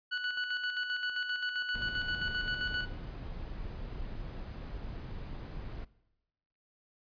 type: tone with tremolo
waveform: sawtooth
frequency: 1480 Hz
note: F#6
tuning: in tune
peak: -27 dBFS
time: 0.11-2.86 s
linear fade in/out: 20 ms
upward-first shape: square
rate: 7.6 Hz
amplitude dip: 50%
type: noise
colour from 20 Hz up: brown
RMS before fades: -41 dBFS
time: 1.74-5.85 s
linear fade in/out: 10 ms
effects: noise-tail reverb RT60 1.0 s tail -21 dB re dry + resampled to 11025 Hz